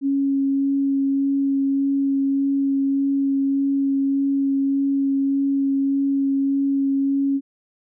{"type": "tone with vibrato", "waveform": "sine", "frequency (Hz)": 275.3, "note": "C#4", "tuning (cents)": -12, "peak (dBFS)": -17, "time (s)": [0.01, 7.41], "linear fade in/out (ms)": 50, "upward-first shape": "sine", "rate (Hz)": 1.7, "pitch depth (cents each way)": 9, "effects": []}